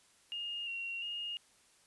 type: tone with pitch steps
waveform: sine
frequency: 2838 / 2749 / 2847 Hz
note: F7 / F7 / F7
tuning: +27 / -28 / +33 cents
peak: -37 dBFS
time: 0.32-1.37 s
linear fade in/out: 0 ms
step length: 350 ms
effects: white hiss -66 dBFS RMS until 1.86 s + resampled to 24000 Hz